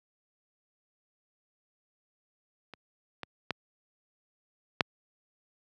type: clicks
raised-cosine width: 0.3 ms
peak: -28 / -20 / -14 / -6 dBFS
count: 4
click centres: 2.737 / 3.233 / 3.507 / 4.808 s
effects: high-pass 100 Hz 12 dB/octave